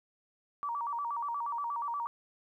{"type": "tone with vibrato", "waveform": "sine", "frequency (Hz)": 1039, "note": "C6", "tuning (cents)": -12, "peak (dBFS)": -32, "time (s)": [0.63, 2.07], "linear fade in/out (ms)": 0, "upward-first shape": "square", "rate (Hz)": 8.4, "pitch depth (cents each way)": 180, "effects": ["12-bit"]}